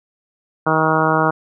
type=harmonic tone; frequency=158.2 Hz; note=D#3; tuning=29 cents sharp; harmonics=1 / 2 / 3 / 4 / 5 / 6 / 7 / 8 / 9; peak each=-22 / -22 / -22 / -22 / -22 / -22 / -22 / -22 / -22 dBFS; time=0.66-1.31 s; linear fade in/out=10 ms; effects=none